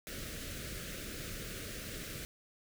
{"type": "band-stop noise", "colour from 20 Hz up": "pink", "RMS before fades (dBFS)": -43, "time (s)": [0.07, 2.25], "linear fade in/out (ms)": 0, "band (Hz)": [620, 1300], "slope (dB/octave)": 48, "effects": []}